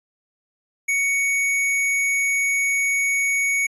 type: tone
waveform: square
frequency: 2231 Hz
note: C#7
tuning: 11 cents sharp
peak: -19 dBFS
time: 0.88-3.67 s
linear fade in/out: 10 ms
effects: resampled to 24000 Hz